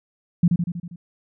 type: tone with echo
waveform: sine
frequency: 172.9 Hz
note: F3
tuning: 17 cents flat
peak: -11 dBFS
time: 0.43-0.48 s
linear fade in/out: 5 ms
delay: 80 ms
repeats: 6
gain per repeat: -4 dB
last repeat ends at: 0.96 s
effects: none